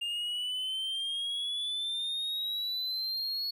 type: exponential sweep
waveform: triangle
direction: up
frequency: 2807 to 4381 Hz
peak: -30 dBFS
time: 0.01-3.51 s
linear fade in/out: 10 ms
effects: none